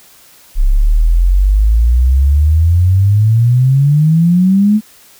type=exponential sweep; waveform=sine; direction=up; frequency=32.27 to 217.7 Hz; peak=-6 dBFS; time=0.55-4.81 s; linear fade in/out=50 ms; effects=white hiss -43 dBFS RMS until 5.19 s